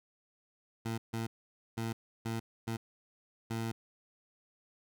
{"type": "tone bursts at uneven times", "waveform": "20% pulse", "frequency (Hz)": 113.6, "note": "A#2", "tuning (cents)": -44, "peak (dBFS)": -29, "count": 6, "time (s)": [[0.85, 0.98], [1.13, 1.27], [1.77, 1.93], [2.25, 2.4], [2.67, 2.77], [3.5, 3.72]], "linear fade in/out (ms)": 10, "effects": []}